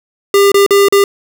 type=tone with dropouts; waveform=square; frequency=399.9 Hz; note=G4; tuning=35 cents sharp; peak=-6 dBFS; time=0.34-1.04 s; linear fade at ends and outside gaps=2 ms; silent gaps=0.518-0.543 / 0.664-0.707 / 0.885-0.924 s; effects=none